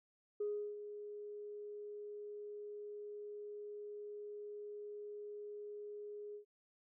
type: tone with ADSR envelope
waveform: sine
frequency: 415.3 Hz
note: G#4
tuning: in tune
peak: -34 dBFS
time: 0.4-6.45 s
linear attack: 7 ms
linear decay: 350 ms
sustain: -11 dB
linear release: 100 ms
effects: tanh soft clip ceiling -31 dBFS